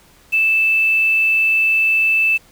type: tone with quantisation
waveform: sine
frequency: 2637 Hz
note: E7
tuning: in tune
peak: -12 dBFS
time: 0.32-2.38 s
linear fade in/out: 20 ms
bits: 6
effects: pink hiss -50 dBFS RMS until 2.51 s